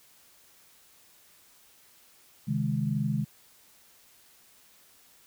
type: chord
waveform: sine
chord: Ab major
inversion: first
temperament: equal with one note detuned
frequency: 133.48 / 155.56 / 207.7 Hz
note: C3 / Eb3 / Ab3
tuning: +35 / 0 / 0 cents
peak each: -30 dBFS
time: 2.47-3.25 s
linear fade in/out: 20 ms
effects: white hiss -59 dBFS RMS until 5.26 s